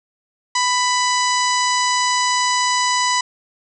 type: harmonic tone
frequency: 993 Hz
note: B5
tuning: 9 cents sharp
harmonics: 1 / 2 / 3 / 4 / 5 / 6 / 7 / 8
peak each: -18 / -23 / -28 / -27 / -25 / -27 / -28 / -30 dBFS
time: 0.55-3.21 s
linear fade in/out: 5 ms
effects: none